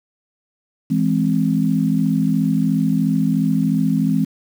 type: chord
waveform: sine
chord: E augmented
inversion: none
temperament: equal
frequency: 164.81 / 207.7 / 261.6 Hz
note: E3 / G#3 / B#3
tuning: 0 / 0 / 0 cents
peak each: -19 dBFS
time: 0.9-4.25 s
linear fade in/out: 10 ms
effects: 7-bit